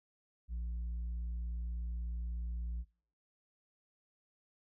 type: tone with tanh clipping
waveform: sine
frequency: 58.27 Hz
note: A#1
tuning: in tune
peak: -37 dBFS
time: 0.48-2.85 s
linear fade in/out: 50 ms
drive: 3 dB
effects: noise-tail reverb RT60 0.5 s tail -24 dB re dry